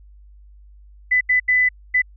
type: tone bursts at uneven times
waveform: sine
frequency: 2000 Hz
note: B6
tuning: 21 cents sharp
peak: -13 dBFS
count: 4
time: 1.11-1.21 / 1.29-1.4 / 1.48-1.69 / 1.94-2.02 s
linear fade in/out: 10 ms
effects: added 50 Hz sine -43 dBFS peak until 2.16 s